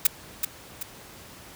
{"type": "noise with echo", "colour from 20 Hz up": "blue", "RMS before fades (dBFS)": -17, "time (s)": [0.05, 0.07], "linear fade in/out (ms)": 5, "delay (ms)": 380, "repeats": 2, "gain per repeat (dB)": -7, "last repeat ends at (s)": 0.83, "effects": ["pink hiss -46 dBFS RMS until 1.55 s", "high-pass 60 Hz 12 dB/octave"]}